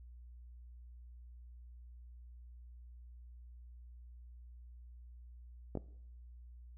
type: clicks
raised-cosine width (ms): 2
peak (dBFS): -25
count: 2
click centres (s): 5.753 / 5.773
effects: noise-tail reverb RT60 0.7 s tail -19 dB re dry + added 60 Hz sine -51 dBFS peak until 6.77 s